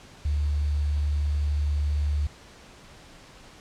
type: tone with quantisation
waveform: sine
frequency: 73.42 Hz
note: D2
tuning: in tune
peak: -22 dBFS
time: 0.25-2.27 s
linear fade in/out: 5 ms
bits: 8
effects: pink hiss -49 dBFS RMS until 3.6 s + low-pass 7000 Hz 12 dB/octave